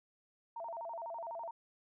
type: tone with vibrato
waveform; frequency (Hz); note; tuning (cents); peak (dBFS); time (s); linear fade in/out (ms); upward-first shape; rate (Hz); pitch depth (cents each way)
sine; 787; G5; +7; -40; 0.56-1.51; 5; square; 12; 280
effects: none